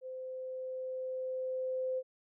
sine tone with level ramp, 516 Hz, C5, 24 cents flat, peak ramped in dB -40 to -31 dBFS, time 0.01-2.03 s, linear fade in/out 50 ms, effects none

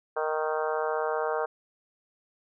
harmonic tone with a mistuned harmonic, 155.6 Hz, D#3, in tune, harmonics 3 / 4 / 5 / 6 / 7 / 8 / 9 / 10, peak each -30 / -32 / -34 / -36 / -37 / -38 / -39 / -40 dBFS, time 0.16-1.46 s, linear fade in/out 10 ms, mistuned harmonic 9, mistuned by -19 cents, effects none

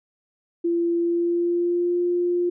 sine tone with pitch glide, 340.9 to 351.7 Hz, F4 to F4, -42 to +12 cents, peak -19 dBFS, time 0.64-2.5 s, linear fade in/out 10 ms, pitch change +54 cents, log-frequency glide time 0.98-2 s, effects none

